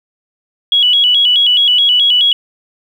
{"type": "tone with vibrato", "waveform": "sine", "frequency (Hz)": 3136, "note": "G7", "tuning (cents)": 0, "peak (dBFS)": -7, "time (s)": [0.72, 2.33], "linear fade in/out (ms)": 2, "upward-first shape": "square", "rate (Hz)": 4.7, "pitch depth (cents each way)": 100, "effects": ["7-bit"]}